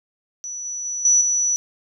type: tone with level steps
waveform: sine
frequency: 5920 Hz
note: F#8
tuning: in tune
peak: -28 / -26 / -24 / -12 / -17 dBFS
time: 0.44-1.56 s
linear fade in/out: 0 ms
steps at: 0.65 / 0.85 / 1.05 / 1.21 s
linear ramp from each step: 2 ms
effects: none